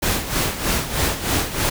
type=noise with tremolo; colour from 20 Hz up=pink; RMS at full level=-19 dBFS; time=0.02-1.7 s; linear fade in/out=10 ms; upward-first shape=sine; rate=3.2 Hz; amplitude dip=70%; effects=none